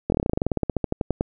slowing click train, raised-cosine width 2 ms, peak -8 dBFS, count 22, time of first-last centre 0.1-1.209 s, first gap 22 ms, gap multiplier 1.08, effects none

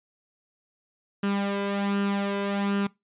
sawtooth tone with flanger, 200 Hz, G3, 35 cents sharp, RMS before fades -27 dBFS, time 1.23-2.87 s, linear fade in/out 5 ms, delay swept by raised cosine 0.68 to 1.98 ms, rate 1.3 Hz, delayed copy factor +0.55, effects noise-tail reverb RT60 0.2 s tail -22 dB re dry + resampled to 8000 Hz

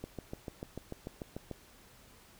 click train, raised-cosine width 2 ms, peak -26 dBFS, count 11, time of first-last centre 0.04-1.513 s, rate 6.79 Hz, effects pink hiss -59 dBFS RMS until 2.39 s

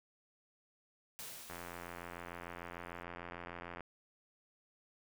white noise with exponential decay, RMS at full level -46 dBFS, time 1.19-3.03 s, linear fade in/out 0 ms, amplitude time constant 400 ms
click train, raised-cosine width 0.5 ms, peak -30 dBFS, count 201, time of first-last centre 1.5-3.807 s, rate 86.7 Hz
effects none

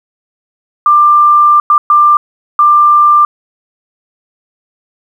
sine tone bursts at uneven times, 1188 Hz, D6, 20 cents sharp, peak -3 dBFS, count 4, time 0.86-1.6 / 1.7-1.78 / 1.9-2.17 / 2.59-3.25 s, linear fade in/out 2 ms, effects 7-bit

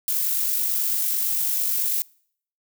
violet noise with amplitude modulation, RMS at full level -22 dBFS, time 0.08-2.02 s, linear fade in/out 0 ms, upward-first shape sine, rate 49 Hz, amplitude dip 30%, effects noise-tail reverb RT60 0.6 s tail -25 dB re dry

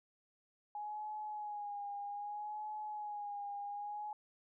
sine tone with vibrato, 830.6 Hz, G#5, in tune, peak -40 dBFS, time 0.75-4.13 s, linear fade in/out 2 ms, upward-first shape sine, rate 0.63 Hz, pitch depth 42 cents each way, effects none

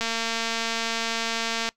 click train, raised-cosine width 0.2 ms, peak -10 dBFS, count 384, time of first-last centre 0.01-1.69 s, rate 228 Hz, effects noise-tail reverb RT60 0.1 s tail -21 dB re dry

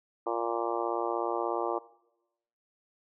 harmonic tone, 116.6 Hz, A#2, 1 cent sharp, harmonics 3 / 4 / 5 / 6 / 7 / 8 / 9 / 10, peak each -34 / -35 / -36 / -37 / -37 / -38 / -39 / -39 dBFS, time 0.26-1.79 s, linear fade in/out 10 ms, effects noise-tail reverb RT60 0.9 s tail -20 dB re dry

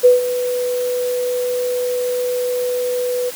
sine tone with ADSR envelope, 495.6 Hz, B4, 6 cents sharp, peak -4 dBFS, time 0.03-3.31 s, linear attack 23 ms, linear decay 150 ms, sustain -13 dB, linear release 25 ms, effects white hiss -32 dBFS RMS until 3.35 s + high-pass 150 Hz 12 dB/octave

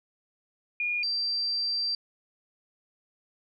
sine tone pair in turn, 2433 / 4700 Hz, D#7 / D8, -39 / +1 cents, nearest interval major seventh, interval 1140 cents, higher second, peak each -26 dBFS, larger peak neither, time 0.8-1.03 / 1.03-1.95 s, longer second, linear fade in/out 2 ms, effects none

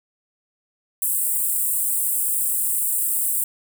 pink high-pass noise, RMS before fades -22 dBFS, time 1.02-3.44 s, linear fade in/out 2 ms, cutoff 7900 Hz, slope 96 dB/octave, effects none

